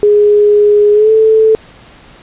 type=tone with pitch glide; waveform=sine; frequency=415.3 to 439.5 Hz; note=G#4 to A4; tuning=0 to -2 cents; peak=-4 dBFS; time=0.03-1.55 s; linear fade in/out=0 ms; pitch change=+98 cents; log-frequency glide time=0.93-1.11 s; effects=pink hiss -39 dBFS RMS until 2.22 s + resampled to 8000 Hz